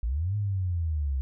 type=linear two-way sweep; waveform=sine; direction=up then down; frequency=51.5 to 105.5 to 64.4 Hz; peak=-25 dBFS; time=0.03-1.21 s; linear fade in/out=0 ms; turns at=0.36 s; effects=none